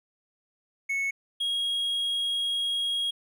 triangle tone pair in turn, 2204 / 3285 Hz, C#7 / G#7, -11 / -20 cents, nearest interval perfect fifth, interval 691 cents, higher second, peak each -24 dBFS, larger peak neither, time 0.89-1.11 / 1.4-3.11 s, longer second, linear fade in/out 10 ms, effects none

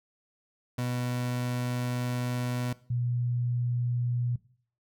30% pulse / sine tone pair in turn, 123.47 / 121.49 Hz, B2 / B2, 0 / -28 cents, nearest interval unison, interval 28 cents, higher first, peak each -26 dBFS, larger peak neither, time 0.78-2.73 / 2.9-4.36 s, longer first, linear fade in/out 5 ms, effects noise-tail reverb RT60 0.5 s tail -19 dB re dry

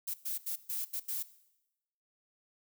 violet noise bursts at uneven times, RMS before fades -36 dBFS, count 6, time 0.07-0.14 / 0.25-0.38 / 0.46-0.56 / 0.69-0.85 / 0.93-1 / 1.08-1.23 s, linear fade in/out 10 ms, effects noise-tail reverb RT60 0.9 s tail -17 dB re dry

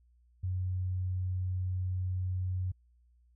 sine tone, 92 Hz, F#2, 9 cents flat, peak -30 dBFS, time 0.43-2.72 s, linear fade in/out 10 ms, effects added 60 Hz sine -62 dBFS peak until 3.35 s

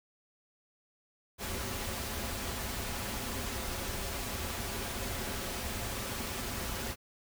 pink noise with comb filter, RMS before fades -37 dBFS, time 1.38-6.96 s, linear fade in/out 50 ms, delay 6.5 ms, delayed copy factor -0.5, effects none

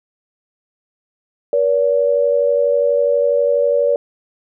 sine tone pair together, 478.6 / 570.8 Hz, A#4 / D5, +46 / -49 cents, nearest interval minor third, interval 305 cents, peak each -16 / -14 dBFS, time 1.53-3.96 s, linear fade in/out 2 ms, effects none

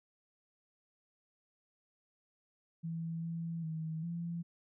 sine tone with pitch steps, 164.9 / 166.4 / 159.5 / 169.8 Hz, E3 / E3 / D#3 / F3, +1 / +17 / +43 / -48 cents, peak -36 dBFS, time 2.83-4.43 s, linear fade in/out 20 ms, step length 400 ms, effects none

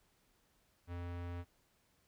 square tone with low-pass filter, 87.3 Hz, F2, in tune, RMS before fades -43 dBFS, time 0.87-1.45 s, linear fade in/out 50 ms, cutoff 2400 Hz, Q 0.84, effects pink hiss -74 dBFS RMS until 2.07 s

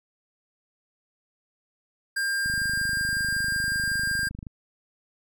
square tone, 1600 Hz, G6, 35 cents sharp, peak -25 dBFS, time 2.16-4.29 s, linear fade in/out 10 ms
click train, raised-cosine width 5 ms, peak -25 dBFS, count 52, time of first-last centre 2.46-4.468 s, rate 25.4 Hz
effects none

